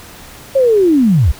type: linear sweep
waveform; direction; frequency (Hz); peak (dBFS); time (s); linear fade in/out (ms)
sine; down; 554.4 to 55; -7; 0.55-1.32; 10
effects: pink hiss -36 dBFS RMS until 1.39 s